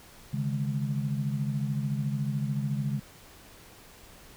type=chord; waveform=sine; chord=C# suspended second; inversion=none; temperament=equal with one note detuned; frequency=138.59 / 152.36 / 207.7 Hz; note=C#3 / D#3 / G#3; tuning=0 / -36 / 0 cents; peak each=-29 / -34 / -33 dBFS; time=0.33-3 s; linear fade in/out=10 ms; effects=pink hiss -52 dBFS RMS until 4.36 s